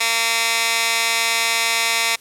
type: tone with high-pass filter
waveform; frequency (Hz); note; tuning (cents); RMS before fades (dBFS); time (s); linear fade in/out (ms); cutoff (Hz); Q
15% pulse; 228.9; A#3; -31; -19; 0-2.16; 10; 1900; 0.84
effects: white hiss -48 dBFS RMS until 2.2 s + low-pass 12000 Hz 12 dB/octave